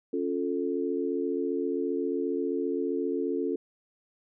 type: chord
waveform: sine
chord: Db augmented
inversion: none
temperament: equal with one note detuned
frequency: 277.2 / 352.1 / 440 Hz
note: Db4 / F4 / A4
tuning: 0 / +14 / 0 cents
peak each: -31 dBFS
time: 0.13-3.56 s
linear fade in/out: 5 ms
effects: none